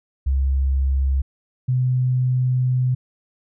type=tone pair in turn; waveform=sine; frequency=67.3 / 127.05 Hz; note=C2 / B2; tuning=+49 / +49 cents; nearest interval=major seventh; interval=1100 cents; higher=second; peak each=-16 dBFS; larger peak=neither; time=0.26-1.22 / 1.68-2.95 s; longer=second; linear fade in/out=10 ms; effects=none